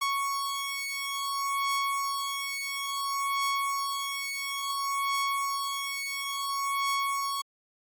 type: beating tone pair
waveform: sawtooth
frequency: 1108.7 / 1109.28 Hz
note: C#6 / C#6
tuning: 0 / +1 cents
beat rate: 0.58 Hz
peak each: -28 dBFS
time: 0.01-7.42 s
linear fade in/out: 10 ms
effects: AAC 64 kbps